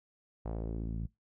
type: tone with low-pass filter sweep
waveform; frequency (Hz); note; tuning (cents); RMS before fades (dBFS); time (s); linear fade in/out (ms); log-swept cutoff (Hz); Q
sawtooth; 55.7; A1; +22; -37; 0.45-1.07; 10; 800 to 160; 1.6
effects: noise-tail reverb RT60 0.2 s tail -23 dB re dry